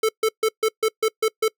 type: tone bursts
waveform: square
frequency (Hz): 440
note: A4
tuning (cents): 0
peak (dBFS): -17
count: 8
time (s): 0.03-1.482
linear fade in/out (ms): 5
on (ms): 59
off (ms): 140
effects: noise-tail reverb RT60 0.1 s tail -25 dB re dry